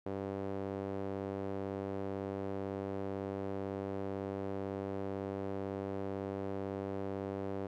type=tone with band-pass filter; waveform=sawtooth; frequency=98 Hz; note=G2; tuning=in tune; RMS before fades=-39 dBFS; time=0.06-7.67 s; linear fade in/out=5 ms; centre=450 Hz; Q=1.4; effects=none